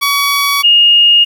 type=tone pair in turn; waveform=15% pulse / sine; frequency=1131 / 2850 Hz; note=C#6 / F7; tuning=+34 / +34 cents; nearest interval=octave + major third; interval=1600 cents; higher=second; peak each=-4 dBFS; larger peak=neither; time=0.01-0.63 / 0.63-1.25 s; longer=neither; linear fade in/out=20 ms; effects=7-bit